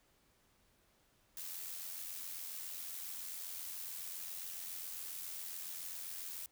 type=noise with amplitude modulation; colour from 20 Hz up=blue; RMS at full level=-43 dBFS; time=1.37-6.46 s; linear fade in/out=2 ms; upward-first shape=sine; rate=87.3 Hz; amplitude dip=45%; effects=pink hiss -72 dBFS RMS until 6.51 s